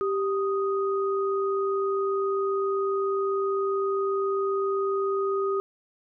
sine tone pair together, 392 / 1244.5 Hz, G4 / D#6, 0 / 0 cents, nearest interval octave + minor sixth, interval 2000 cents, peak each -24 / -30 dBFS, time 0.01-5.6 s, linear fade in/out 0 ms, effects none

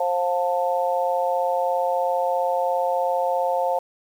harmonic tone, 177 Hz, F3, 23 cents sharp, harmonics 3 / 4 / 5, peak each -23 / -24 / -25 dBFS, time 0-3.79 s, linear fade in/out 5 ms, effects 8-bit

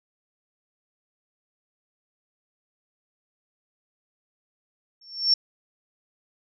sine tone with exponential growth, 5440 Hz, F8, 46 cents flat, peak -13 dBFS, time 5.01-5.34 s, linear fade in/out 5 ms, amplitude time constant 71 ms, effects none

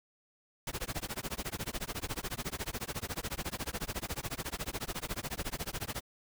pink noise with tremolo, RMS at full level -35 dBFS, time 0.67-6.01 s, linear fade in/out 2 ms, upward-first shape sine, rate 14 Hz, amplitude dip 100%, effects none

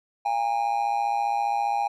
triangle tone with amplitude modulation, 812 Hz, G#5, 39 cents flat, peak -17 dBFS, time 0.25-1.88 s, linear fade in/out 10 ms, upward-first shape sine, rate 115 Hz, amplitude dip 75%, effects none

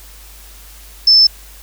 sine tone, 5274 Hz, E8, in tune, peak -5 dBFS, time 1.07-1.27 s, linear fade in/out 5 ms, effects added 50 Hz sine -38 dBFS peak until 1.62 s + white hiss -41 dBFS RMS until 1.62 s

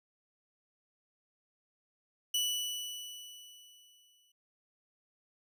sawtooth tone with exponential decay, 2960 Hz, F#7, in tune, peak -25 dBFS, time 2.34-4.32 s, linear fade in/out 5 ms, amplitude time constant 430 ms, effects none

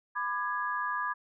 sine chord, G# diminished, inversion first, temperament just, 996.7 / 1196.1 / 1661.2 Hz, B5 / D6 / G#6, +16 / +31 / 0 cents, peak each -34 dBFS, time 0.15-1.14 s, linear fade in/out 20 ms, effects none

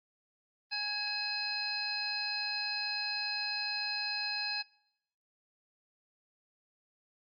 harmonic tone with a mistuned harmonic, 830.6 Hz, G#5, in tune, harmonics 1 / 2 / 3 / 5 / 6, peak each -44 / -41 / -39 / -36 / -39 dBFS, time 0.71-4.63 s, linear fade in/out 20 ms, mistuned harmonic 3, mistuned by +51 cents, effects noise-tail reverb RT60 0.8 s tail -24 dB re dry + Opus 24 kbps

